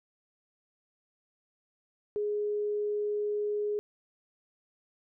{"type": "tone", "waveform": "sine", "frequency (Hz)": 416.5, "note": "G#4", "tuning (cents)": 5, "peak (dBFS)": -28, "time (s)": [2.16, 3.79], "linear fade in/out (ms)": 0, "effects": []}